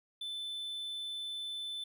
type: tone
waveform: triangle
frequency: 3520 Hz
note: A7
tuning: in tune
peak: -36 dBFS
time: 0.21-1.84 s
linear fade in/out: 5 ms
effects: none